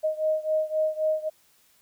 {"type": "beating tone pair", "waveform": "sine", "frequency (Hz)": [622.3, 626.1], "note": ["D#5", "D#5"], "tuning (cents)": [0, 11], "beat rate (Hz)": 3.8, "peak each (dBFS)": [-25, -27], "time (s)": [0.03, 1.3], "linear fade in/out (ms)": 20, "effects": ["white hiss -62 dBFS RMS until 1.81 s"]}